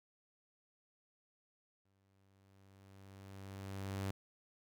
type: tone with exponential growth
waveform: sawtooth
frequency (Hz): 97.4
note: G2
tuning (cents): -11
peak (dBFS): -33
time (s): 1.85-4.11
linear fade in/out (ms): 5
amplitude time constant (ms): 490
effects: none